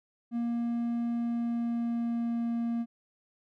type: tone with pitch glide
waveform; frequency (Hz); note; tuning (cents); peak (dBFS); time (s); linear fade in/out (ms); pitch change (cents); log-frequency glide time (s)
triangle; 235.4 to 233.5; A#3 to A#3; +17 to +3; -26; 0.31-2.86; 50; -14; 1.11-2.53
effects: none